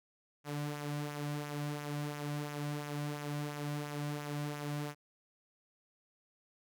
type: tone with flanger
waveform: sawtooth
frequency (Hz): 146.83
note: D3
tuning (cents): 0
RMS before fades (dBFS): -39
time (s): 0.44-4.95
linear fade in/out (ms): 50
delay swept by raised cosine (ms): 0.22 to 2.42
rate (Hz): 2.9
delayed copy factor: -0.5
effects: none